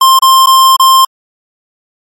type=tone with dropouts; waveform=square; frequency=1054 Hz; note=C6; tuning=12 cents sharp; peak=-3 dBFS; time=0.01-1.05 s; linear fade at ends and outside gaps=5 ms; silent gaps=0.191-0.221 / 0.461-0.469 / 0.765-0.796 s; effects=MP3 64 kbps